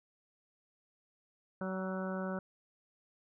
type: harmonic tone with a mistuned harmonic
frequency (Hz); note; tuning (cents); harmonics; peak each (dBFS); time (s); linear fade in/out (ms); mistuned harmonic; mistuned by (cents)
188.6; F#3; +33; 1 / 2 / 3 / 4 / 5 / 6 / 7 / 8; -37 / -44 / -41 / -50 / -49 / -52 / -47 / -47; 1.61-2.39; 2; 8; -26
effects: none